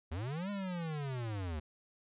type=linear two-way sweep; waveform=square; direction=up then down; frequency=72.8 to 206.2 to 72.8 Hz; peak=-37 dBFS; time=0.11-1.6 s; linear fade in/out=10 ms; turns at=0.5 s; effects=resampled to 8000 Hz